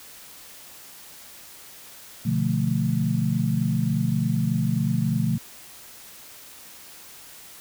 sine chord, B half-diminished seventh, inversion none, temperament equal, 123.47 / 146.83 / 174.61 / 220 Hz, B2 / D3 / F3 / A3, 0 / 0 / 0 / 0 cents, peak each -26 dBFS, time 2.25-5.38 s, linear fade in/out 10 ms, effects white hiss -45 dBFS RMS until 7.6 s

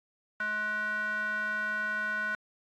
square tone with band-pass filter, 211.8 Hz, G#3, 34 cents sharp, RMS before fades -32 dBFS, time 0.4-2.35 s, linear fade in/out 2 ms, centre 1500 Hz, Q 7.3, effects AAC 48 kbps

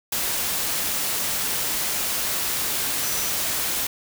sine tone in noise, 5920 Hz, F#8, in tune, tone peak -32 dBFS, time 3.03-3.3 s, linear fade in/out 5 ms, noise white, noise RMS -25 dBFS, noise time 0.12-3.87 s, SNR -10 dB, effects none

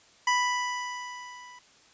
25% pulse tone with level ramp, 987.8 Hz, B5, in tune, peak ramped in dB -17 to -43 dBFS, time 0.27-1.59 s, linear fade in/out 5 ms, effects white hiss -58 dBFS RMS until 1.93 s + resampled to 16000 Hz

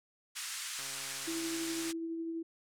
white band-pass noise, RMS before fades -41 dBFS, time 0.35-1.93 s, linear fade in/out 20 ms, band 1200 to 9600 Hz, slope 24 dB/octave
click train, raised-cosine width 0.5 ms, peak -37 dBFS, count 153, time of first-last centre 0.79-1.908 s, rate 136 Hz
sine tone with tremolo, 329.6 Hz, E4, in tune, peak -34 dBFS, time 1.27-2.43 s, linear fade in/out 10 ms, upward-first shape triangle, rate 12 Hz, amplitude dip 30%
effects none

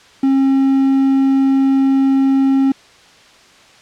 triangle tone with quantisation, 269.7 Hz, C#4, 47 cents flat, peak -8 dBFS, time 0.23-2.72 s, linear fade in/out 5 ms, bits 6, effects white hiss -45 dBFS RMS until 3.81 s + low-pass 5000 Hz 12 dB/octave

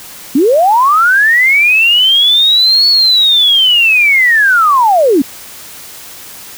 sine linear two-way sweep, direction up then down, 246 to 4435 to 246 Hz, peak -5 dBFS, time 0.35-5.22 s, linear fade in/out 5 ms, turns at 2.88 s, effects white hiss -31 dBFS RMS until 6.57 s

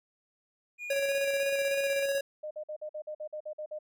triangle tone with vibrato, 2400 Hz, D7, 37 cents sharp, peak -35 dBFS, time 0.78-2.07 s, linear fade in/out 50 ms, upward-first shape square, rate 3.2 Hz, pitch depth 26 cents each way
square tone with tremolo, 554.4 Hz, C#5, in tune, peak -27 dBFS, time 0.9-2.21 s, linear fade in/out 5 ms, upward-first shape square, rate 16 Hz, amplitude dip 30%
sine tone bursts, 610 Hz, D#5, 34 cents flat, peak -35 dBFS, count 11, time 2.43-3.789 s, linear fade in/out 10 ms, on 79 ms, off 49 ms
effects none

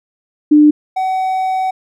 sine / triangle tone pair in turn, 299.2 / 753.9 Hz, D4 / F#5, +32 / +32 cents, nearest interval octave + major third, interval 1600 cents, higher second, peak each -4 / -12 dBFS, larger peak first, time 0.51-0.71 / 0.96-1.71 s, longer second, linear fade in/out 10 ms, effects none

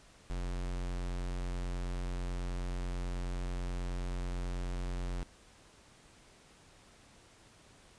square tone, 44.64 Hz, F1, 39 cents sharp, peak -35 dBFS, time 0.3-5.23 s, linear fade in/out 0 ms, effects pink hiss -60 dBFS RMS until 7.98 s + resampled to 22050 Hz

